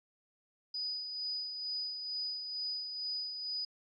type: tone with tremolo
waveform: sine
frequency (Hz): 4965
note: D#8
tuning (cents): -5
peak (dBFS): -34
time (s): 0.74-3.65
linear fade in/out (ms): 5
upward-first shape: sine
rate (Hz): 2.2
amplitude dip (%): 45
effects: AAC 32 kbps